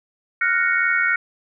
sine chord, Gb major seventh, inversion third, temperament equal, 1396.9 / 1480 / 1864.7 / 2217 Hz, F6 / Gb6 / Bb6 / Db7, 0 / 0 / 0 / 0 cents, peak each -22 dBFS, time 0.41-1.16 s, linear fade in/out 5 ms, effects none

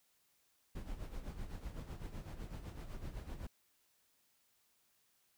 brown noise with tremolo, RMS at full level -43 dBFS, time 0.75-3.47 s, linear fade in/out 5 ms, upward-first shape sine, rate 7.9 Hz, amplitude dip 65%, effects white hiss -75 dBFS RMS until 5.37 s

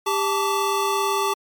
square tone cluster, 396.6 / 880 / 1152 Hz, G4 / A5 / D6, +20 / 0 / -34 cents, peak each -25 dBFS, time 0.06-1.34 s, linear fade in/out 10 ms, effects MP3 96 kbps

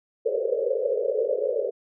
white band-pass noise, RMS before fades -25 dBFS, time 0.25-1.71 s, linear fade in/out 20 ms, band 410 to 570 Hz, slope 96 dB/octave, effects none

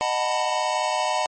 square chord, B dominant seventh, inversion first, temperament just, 617.4 / 740.8 / 889 / 987.8 Hz, D#5 / F#5 / A5 / B5, -14 / +2 / +18 / 0 cents, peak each -28 dBFS, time 0.01-1.26 s, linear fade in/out 0 ms, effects MP3 32 kbps

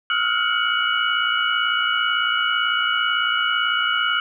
sine tone cluster, 1290 / 1403 / 1461 / 2247 / 2939 Hz, E6 / F6 / F#6 / C#7 / F#7, -38 / +8 / -22 / +23 / -12 cents, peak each -26 / -22 / -26 / -29 / -23 dBFS, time 0.1-4.2 s, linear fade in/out 2 ms, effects none

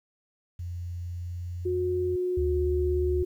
sine tone with pitch glide, 87.4 to 88.21 Hz, F2 to F2, +2 to +18 cents, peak -32 dBFS, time 0.59-2.16 s, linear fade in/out 5 ms, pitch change +16 cents, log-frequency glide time 1.05-1.57 s
sine tone, 362.8 Hz, F#4, 34 cents flat, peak -25 dBFS, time 1.65-3.25 s, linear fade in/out 10 ms
sine tone with vibrato, 75.1 Hz, D2, 39 cents sharp, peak -26 dBFS, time 2.37-3.23 s, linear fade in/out 5 ms, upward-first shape sine, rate 17 Hz, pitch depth 83 cents each way
effects 10-bit

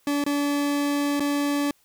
40% pulse tone with dropouts, 287.3 Hz, D4, 38 cents flat, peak -21 dBFS, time 0.07-1.71 s, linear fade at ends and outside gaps 2 ms, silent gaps 0.24-0.263 / 1.197-1.204 s, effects white hiss -63 dBFS RMS until 1.84 s

